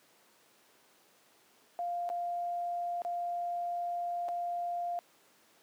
sine tone with dropouts, 698.5 Hz, F5, in tune, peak -32 dBFS, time 1.79-4.99 s, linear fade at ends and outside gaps 0 ms, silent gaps 2.091-2.1 / 3.019-3.049 / 4.284-4.288 s, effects pink hiss -64 dBFS RMS until 5.62 s + high-pass 300 Hz 12 dB/octave

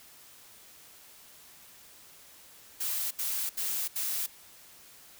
blue noise bursts, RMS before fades -32 dBFS, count 4, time 2.8-4.265 s, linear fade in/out 10 ms, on 310 ms, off 75 ms, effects white hiss -54 dBFS RMS until 5.19 s

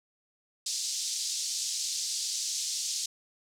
pink band-pass noise, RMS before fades -33 dBFS, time 0.66-3.06 s, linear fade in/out 5 ms, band 4500 to 7700 Hz, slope 24 dB/octave, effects none

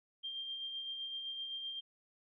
sine tone with tremolo, 3183 Hz, G7, 26 cents sharp, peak -38 dBFS, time 0.23-1.81 s, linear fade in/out 20 ms, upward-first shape sine, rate 7.8 Hz, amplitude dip 35%, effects none

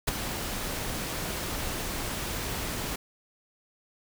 pink noise with ADSR envelope, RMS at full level -23 dBFS, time 0.07-2.96 s, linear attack 14 ms, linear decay 12 ms, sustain -10 dB, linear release 6 ms, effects none

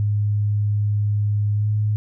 sine tone with pitch glide, 103.83 to 105.77 Hz, G#2 to G#2, 0 to +32 cents, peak -17 dBFS, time 0-1.96 s, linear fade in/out 0 ms, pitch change +32 cents, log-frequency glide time 1.55-1.68 s, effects none

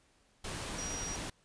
sine tone in noise, 5740 Hz, F8, 47 cents sharp, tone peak -39 dBFS, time 0.78-1.16 s, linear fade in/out 5 ms, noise pink, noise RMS -40 dBFS, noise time 0.44-1.3 s, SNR -2 dB, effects pink hiss -69 dBFS RMS until 1.44 s + resampled to 22050 Hz

